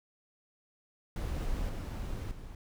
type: noise with level steps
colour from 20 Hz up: brown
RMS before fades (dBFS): -34 / -37 / -45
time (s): 1.16-2.55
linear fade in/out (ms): 2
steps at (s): 1.69 / 2.31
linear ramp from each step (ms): 5
effects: none